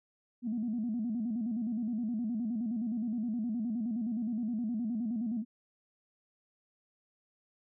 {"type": "tone with vibrato", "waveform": "sine", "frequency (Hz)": 227.9, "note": "A#3", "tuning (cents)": -39, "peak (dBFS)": -30, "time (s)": [0.42, 5.45], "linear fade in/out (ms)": 50, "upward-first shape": "square", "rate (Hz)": 9.6, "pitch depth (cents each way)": 110, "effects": ["tanh soft clip ceiling -26 dBFS"]}